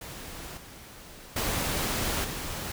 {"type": "noise with level steps", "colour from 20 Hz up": "pink", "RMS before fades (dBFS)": [-41, -47, -29, -35], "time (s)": [0.01, 2.72], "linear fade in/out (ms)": 5, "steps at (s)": [0.57, 1.36, 2.24], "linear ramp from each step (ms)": 5, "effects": []}